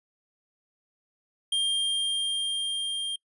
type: tone with level ramp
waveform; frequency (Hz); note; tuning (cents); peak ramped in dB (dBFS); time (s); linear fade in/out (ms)
square; 3200; G7; +35; -23 to -29; 1.52-3.16; 5
effects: noise-tail reverb RT60 0.1 s tail -24 dB re dry + resampled to 24000 Hz